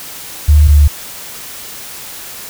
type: tone pair in turn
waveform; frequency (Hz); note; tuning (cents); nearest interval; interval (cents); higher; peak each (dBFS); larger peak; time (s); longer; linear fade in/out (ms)
sine; 75 / 73.33; D2 / D2; +37 / -2; unison; 39; first; -3; neither; 0.48-0.68 / 0.68-0.88; neither; 10
effects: white hiss -29 dBFS RMS until 2.49 s